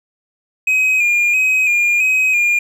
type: tone with vibrato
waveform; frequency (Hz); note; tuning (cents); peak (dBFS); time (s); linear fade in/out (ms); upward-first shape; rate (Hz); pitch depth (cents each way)
triangle; 2471; D#7; -13; -10; 0.67-2.59; 5; square; 1.5; 41
effects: none